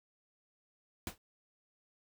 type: noise with exponential decay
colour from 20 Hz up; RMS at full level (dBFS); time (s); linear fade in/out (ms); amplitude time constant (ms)
pink; -36; 1.07-1.18; 2; 23
effects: none

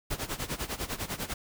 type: noise with tremolo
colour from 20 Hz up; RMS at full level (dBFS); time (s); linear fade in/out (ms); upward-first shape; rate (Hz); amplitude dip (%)
pink; -32; 0.1-1.34; 10; sine; 10; 85
effects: none

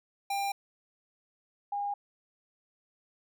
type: tone pair in turn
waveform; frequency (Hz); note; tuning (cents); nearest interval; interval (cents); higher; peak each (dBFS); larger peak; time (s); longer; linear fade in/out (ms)
square / sine; 796 / 811.8; G5 / G#5; +26 / -40; unison; 34; second; -30 / -30; neither; 0.3-0.52 / 1.72-1.94; neither; 5
effects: none

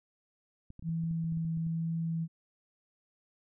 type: clicks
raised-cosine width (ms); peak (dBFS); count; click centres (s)
5; -35; 12; 0.704 / 0.794 / 0.826 / 0.891 / 1.037 / 1.111 / 1.242 / 1.323 / 1.373 / 1.449 / 1.573 / 1.667
type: tone with vibrato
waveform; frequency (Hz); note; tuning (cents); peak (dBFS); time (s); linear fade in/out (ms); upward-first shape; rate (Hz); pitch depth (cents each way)
sine; 164.1; E3; -8; -30; 0.83-2.28; 50; triangle; 1.1; 9
effects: none

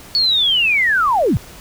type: linear sweep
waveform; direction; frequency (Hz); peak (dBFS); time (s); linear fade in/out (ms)
sine; down; 4468 to 77.78; -12; 0.15-1.37; 0
effects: added 50 Hz sine -47 dBFS peak until 1.6 s + pink hiss -39 dBFS RMS until 1.6 s

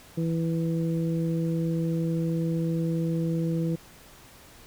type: harmonic tone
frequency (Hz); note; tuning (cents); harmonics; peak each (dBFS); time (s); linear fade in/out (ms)
164.81; E3; 0; 1 / 2 / 3; -25 / -31 / -35; 0.17-3.76; 10
effects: pink hiss -51 dBFS RMS until 4.66 s

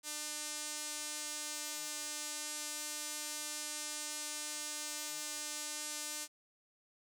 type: tone with band-pass filter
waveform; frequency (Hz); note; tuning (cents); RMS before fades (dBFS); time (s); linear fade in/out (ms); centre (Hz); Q
sawtooth; 300.1; D4; +38; -42; 0.03-6.28; 50; 7800; 1.3
effects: none

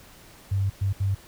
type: tone bursts at uneven times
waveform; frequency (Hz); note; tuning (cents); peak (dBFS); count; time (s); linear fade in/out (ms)
sine; 98; G2; 0; -21; 3; 0.51-0.7 / 0.81-0.93 / 1-1.15; 10
effects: pink hiss -50 dBFS RMS until 1.27 s

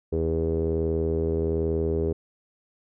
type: tone with low-pass filter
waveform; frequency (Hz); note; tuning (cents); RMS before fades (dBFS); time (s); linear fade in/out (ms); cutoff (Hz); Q
sawtooth; 81.2; E2; -26; -25; 0.12-2.13; 10; 430; 8.2
effects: none

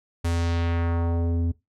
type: tone with low-pass filter sweep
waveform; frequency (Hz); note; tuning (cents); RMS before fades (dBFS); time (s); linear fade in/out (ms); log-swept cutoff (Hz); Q
square; 84.7; E2; +48; -24; 0.24-1.52; 10; 11000 to 230; 1.1
effects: noise-tail reverb RT60 0.2 s tail -20 dB re dry

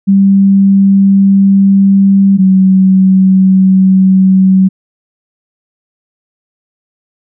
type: tone pair in turn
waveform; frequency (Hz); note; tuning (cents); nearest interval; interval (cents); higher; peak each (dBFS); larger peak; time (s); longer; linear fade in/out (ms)
sine; 196 / 189.32; G3 / F#3; 0 / +40; minor second; 60; first; -3; neither; 0.07-2.38 / 2.38-4.69; neither; 20
effects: none

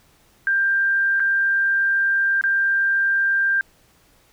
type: tone with dropouts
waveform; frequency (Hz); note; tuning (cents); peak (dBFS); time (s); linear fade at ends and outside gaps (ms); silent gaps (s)
sine; 1587; G6; +21; -16; 0.47-3.61; 1; 1.197-1.202 / 2.412-2.438
effects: pink hiss -57 dBFS RMS until 4.32 s

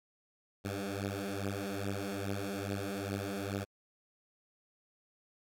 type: beating tone pair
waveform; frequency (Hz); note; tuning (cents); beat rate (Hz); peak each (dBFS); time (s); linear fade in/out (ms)
10% pulse; 98 / 100.4; G2 / G2; 0 / +42; 2.4; -30; 0.64-3.65; 20
effects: AAC 64 kbps

